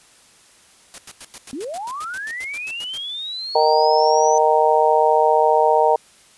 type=noise bursts; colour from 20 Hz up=white; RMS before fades=-36 dBFS; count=16; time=0.94-2.976 s; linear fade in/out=0 ms; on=41 ms; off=92 ms
type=linear sweep; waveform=sine; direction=up; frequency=240 to 6090 Hz; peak=-26 dBFS; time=1.53-4.38 s; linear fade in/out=0 ms
type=harmonic tone; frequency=154.9 Hz; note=D#3; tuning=7 cents flat; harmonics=3 / 4 / 5 / 6; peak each=-18 / -18 / -18 / -18 dBFS; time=3.55-5.96 s; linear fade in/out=5 ms
effects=white hiss -51 dBFS RMS until 6.37 s + resampled to 24000 Hz

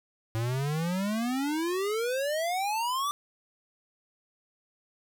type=exponential sweep; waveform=square; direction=up; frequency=110 to 1189 Hz; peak=-28 dBFS; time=0.35-3.11 s; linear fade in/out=0 ms; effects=none

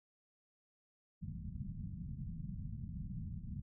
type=low-pass noise; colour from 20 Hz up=white; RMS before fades=-44 dBFS; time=1.21-3.62 s; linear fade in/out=20 ms; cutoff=200 Hz; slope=48 dB/octave; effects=none

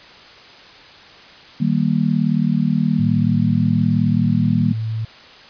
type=chord; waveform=sine; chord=Eb major; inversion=none; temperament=just; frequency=155.56 / 194.45 / 233.3 Hz; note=Eb3 / G3 / Bb3; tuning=0 / -14 / +2 cents; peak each=-19 dBFS; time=1.6-4.73 s; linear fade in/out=10 ms
type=tone with pitch glide; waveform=sine; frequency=110 to 111.15 Hz; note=A2 to A2; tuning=0 to +18 cents; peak=-20 dBFS; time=2.99-5.05 s; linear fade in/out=5 ms; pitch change=+18 cents; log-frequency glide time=4.04-4.21 s
effects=white hiss -42 dBFS RMS until 5.49 s + resampled to 11025 Hz

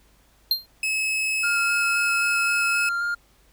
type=tone with exponential decay; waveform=square; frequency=4186 Hz; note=C8; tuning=in tune; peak=-15 dBFS; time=0.51-0.66 s; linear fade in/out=2 ms; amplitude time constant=32 ms
type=tone; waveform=40% pulse; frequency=2582 Hz; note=E7; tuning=37 cents flat; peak=-21 dBFS; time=0.83-2.89 s; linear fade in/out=2 ms
type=tone with vibrato; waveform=triangle; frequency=1400 Hz; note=F6; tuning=4 cents sharp; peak=-21 dBFS; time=1.43-3.15 s; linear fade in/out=10 ms; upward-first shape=square; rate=3.8 Hz; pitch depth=10 cents each way
effects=added 50 Hz sine -60 dBFS peak until 3.52 s + pink hiss -60 dBFS RMS until 3.52 s

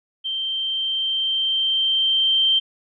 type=tone with level ramp; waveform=sine; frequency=3136 Hz; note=G7; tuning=in tune; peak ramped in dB=-23 to -14 dBFS; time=0.24-2.6 s; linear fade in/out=20 ms; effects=none

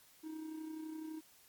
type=tone with amplitude modulation; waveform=triangle; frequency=314.9 Hz; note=D#4; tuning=21 cents sharp; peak=-38 dBFS; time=0.23-1.21 s; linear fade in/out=20 ms; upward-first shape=sine; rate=31.9 Hz; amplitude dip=50%; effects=white hiss -64 dBFS RMS until 1.48 s + MP3 96 kbps

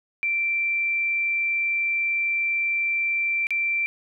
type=tone with dropouts; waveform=sine; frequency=2349 Hz; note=D7; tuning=in tune; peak=-21 dBFS; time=0.23-3.86 s; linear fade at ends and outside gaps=0 ms; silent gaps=3.469-3.506 s; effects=none

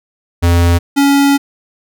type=tone pair in turn; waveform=square; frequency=86 / 280.4 Hz; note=F2 / C#4; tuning=-26 / +20 cents; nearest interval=octave + minor sixth; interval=2046 cents; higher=second; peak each=-8 dBFS; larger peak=neither; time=0.42-0.79 / 0.96-1.38 s; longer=second; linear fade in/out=20 ms; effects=none

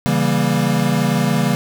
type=chord; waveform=square; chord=C# diminished seventh; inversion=none; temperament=equal with one note detuned; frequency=138.59 / 164.81 / 196 / 236.7 Hz; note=C#3 / E3 / G3 / Bb3; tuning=0 / 0 / 0 / +27 cents; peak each=-21 dBFS; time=0.06-1.55 s; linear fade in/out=0 ms; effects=none

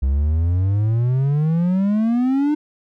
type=exponential sweep; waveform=triangle; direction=up; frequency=65 to 304.8 Hz; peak=-13 dBFS; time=0.02-2.55 s; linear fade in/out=10 ms; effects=none

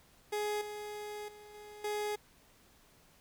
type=tone with level steps; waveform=30% pulse; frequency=418.3 Hz; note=G#4; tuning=12 cents sharp; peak=-30 / -38 / -49 / -46 / -31 dBFS; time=0.32-2.16 s; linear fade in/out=10 ms; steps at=0.61 / 1.28 / 1.54 / 1.84 s; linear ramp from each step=5 ms; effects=pink hiss -64 dBFS RMS until 3.2 s

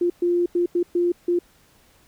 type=tone bursts at uneven times; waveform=sine; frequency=349.5 Hz; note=F4; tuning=1 cent sharp; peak=-17 dBFS; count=6; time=0.01-0.1 / 0.22-0.46 / 0.55-0.66 / 0.75-0.83 / 0.95-1.12 / 1.28-1.39 s; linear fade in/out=5 ms; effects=pink hiss -57 dBFS RMS until 2.07 s

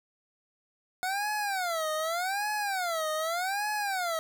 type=tone with vibrato; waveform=25% pulse; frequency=724 Hz; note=F#5; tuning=38 cents flat; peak=-25 dBFS; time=1.03-4.19 s; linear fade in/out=0 ms; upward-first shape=sine; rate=0.84 Hz; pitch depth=270 cents each way; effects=none

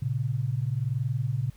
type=tone pair together; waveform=sine; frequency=115.1 / 136.2 Hz; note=A#2 / C#3; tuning=-22 / -30 cents; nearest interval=minor third; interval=292 cents; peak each=-28 dBFS; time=0.02-1.5 s; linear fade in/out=5 ms; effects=added 50 Hz sine -53 dBFS peak until 1.56 s + pink hiss -60 dBFS RMS until 1.56 s

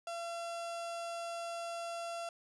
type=tone; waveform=35% pulse; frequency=680 Hz; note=F5; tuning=46 cents flat; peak=-37 dBFS; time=0.07-2.29 s; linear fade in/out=2 ms; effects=resampled to 24000 Hz

